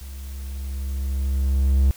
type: tone with level ramp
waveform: triangle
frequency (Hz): 67.4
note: C#2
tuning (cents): -48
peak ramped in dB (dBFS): -32 to -11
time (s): 0.01-1.91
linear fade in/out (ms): 0
effects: white hiss -47 dBFS RMS until 1.96 s